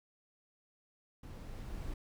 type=noise with level ramp; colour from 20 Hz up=brown; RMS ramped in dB=-47 to -41 dBFS; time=1.23-1.94 s; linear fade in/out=5 ms; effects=none